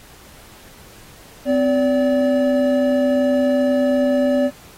triangle tone pair together, 256.7 / 576.3 Hz, C4 / D5, -33 / -33 cents, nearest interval octave + major second, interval 1400 cents, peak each -15 dBFS, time 1.45-4.51 s, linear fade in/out 50 ms, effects pink hiss -45 dBFS RMS until 4.77 s + AAC 48 kbps

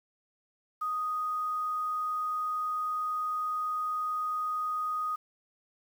sine tone with quantisation, 1244.5 Hz, D#6, in tune, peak -29 dBFS, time 0.81-5.16 s, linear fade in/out 10 ms, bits 9, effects none

